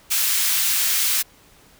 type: high-pass noise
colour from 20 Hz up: white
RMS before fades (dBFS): -20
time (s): 0.1-1.23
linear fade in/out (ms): 20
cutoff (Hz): 1700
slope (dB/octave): 12
effects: pink hiss -52 dBFS RMS until 1.79 s